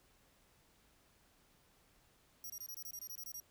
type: tone bursts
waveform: 15% pulse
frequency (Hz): 5700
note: F8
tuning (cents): +34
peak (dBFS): -39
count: 12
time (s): 2.44-3.401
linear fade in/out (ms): 2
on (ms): 59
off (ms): 23
effects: pink hiss -70 dBFS RMS until 3.5 s